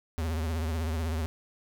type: tone with vibrato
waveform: square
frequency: 80.3 Hz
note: E2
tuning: 45 cents flat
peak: -29 dBFS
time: 0.18-1.26 s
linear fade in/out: 0 ms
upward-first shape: triangle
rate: 16 Hz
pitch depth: 120 cents each way
effects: none